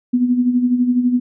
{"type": "tone with tremolo", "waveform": "sine", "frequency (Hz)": 246.9, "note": "B3", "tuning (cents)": 0, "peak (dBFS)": -10, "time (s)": [0.13, 1.2], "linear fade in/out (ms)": 10, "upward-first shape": "sine", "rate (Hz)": 12, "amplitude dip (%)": 60, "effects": []}